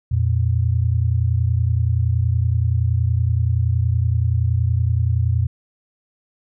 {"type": "tone pair together", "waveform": "sine", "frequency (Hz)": [86.17, 116.8], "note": ["F2", "A#2"], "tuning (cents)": [-23, 4], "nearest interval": "perfect fourth", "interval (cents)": 527, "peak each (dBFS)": -18, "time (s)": [0.11, 5.47], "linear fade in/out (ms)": 10, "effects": []}